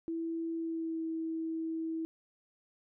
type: tone with pitch glide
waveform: sine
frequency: 329.6 to 324.1 Hz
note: E4 to E4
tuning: 0 to -29 cents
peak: -33 dBFS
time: 0.08-2.05 s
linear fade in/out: 0 ms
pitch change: -29 cents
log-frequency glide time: 0.55-1.03 s
effects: none